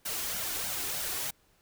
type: noise with flanger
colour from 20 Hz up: white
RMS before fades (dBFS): -34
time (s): 0.05-1.31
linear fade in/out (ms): 10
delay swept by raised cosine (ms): 1.3 to 2.8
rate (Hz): 3.2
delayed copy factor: +0.5
effects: pink hiss -67 dBFS RMS until 1.61 s